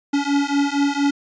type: beating tone pair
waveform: square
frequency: 281.3 / 285.6 Hz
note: C#4 / D4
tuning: +26 / -48 cents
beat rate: 4.3 Hz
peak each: -21 dBFS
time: 0.13-1.11 s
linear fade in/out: 10 ms
effects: resampled to 16000 Hz